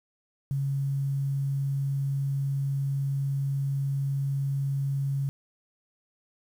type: tone with quantisation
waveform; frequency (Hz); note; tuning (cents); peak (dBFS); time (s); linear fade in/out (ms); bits
sine; 138.2; C#3; -5; -25; 0.51-5.29; 0; 9
effects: none